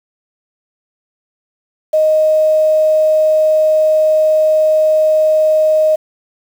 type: tone with quantisation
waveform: sine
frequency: 622.3 Hz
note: D#5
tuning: in tune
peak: -8 dBFS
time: 1.93-5.96 s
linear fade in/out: 10 ms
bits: 6
effects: none